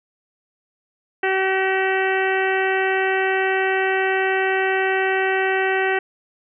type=harmonic tone; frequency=381.4 Hz; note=G4; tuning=47 cents flat; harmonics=1 / 2 / 3 / 4 / 5 / 6 / 7 / 8; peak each=-21 / -24 / -34 / -25 / -24 / -32 / -30 / -38 dBFS; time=1.23-5.99 s; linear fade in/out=5 ms; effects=none